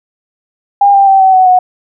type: tone with pitch steps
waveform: sine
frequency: 805 / 790.3 / 775.8 / 761.6 / 747.6 / 733.9 Hz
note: G5 / G5 / G5 / F#5 / F#5 / F#5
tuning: +46 / +14 / -18 / +50 / +18 / -14 cents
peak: -3 dBFS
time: 0.81-1.59 s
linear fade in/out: 5 ms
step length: 130 ms
effects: none